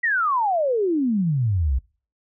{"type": "exponential sweep", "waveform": "sine", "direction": "down", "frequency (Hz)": [1964, 59.4], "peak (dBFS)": -18, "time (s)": [0.03, 1.79], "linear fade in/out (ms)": 10, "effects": ["noise-tail reverb RT60 0.4 s tail -23 dB re dry"]}